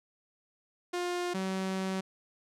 sawtooth tone pair in turn, 354.1 / 189.81 Hz, F4 / F#3, +24 / +44 cents, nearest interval major seventh, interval 1080 cents, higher first, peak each -27 dBFS, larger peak neither, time 0.93-1.34 / 1.34-2.01 s, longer second, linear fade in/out 10 ms, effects low-pass 9000 Hz 12 dB/octave

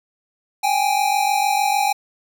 square tone pair together, 784.4 / 831 Hz, G5 / G#5, +1 / +1 cents, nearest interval minor second, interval 100 cents, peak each -20 dBFS, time 0.63-1.93 s, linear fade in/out 10 ms, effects none

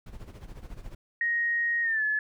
brown noise with tremolo, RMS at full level -40 dBFS, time 0.06-0.95 s, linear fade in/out 5 ms, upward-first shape sine, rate 14 Hz, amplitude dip 70%
sine tone with pitch glide, 1874 to 1718.5 Hz, A#6 to A6, +9 to -41 cents, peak -24 dBFS, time 1.21-2.19 s, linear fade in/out 2 ms, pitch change -150 cents, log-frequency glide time 1.82-2.03 s
effects none

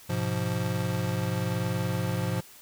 square chord, F diminished, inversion first, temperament just, 104.77 / 125.72 / 174.61 Hz, Ab2 / Cb3 / F3, +16 / +31 / 0 cents, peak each -32 dBFS, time 0.09-2.41 s, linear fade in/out 10 ms, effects white hiss -51 dBFS RMS until 2.61 s

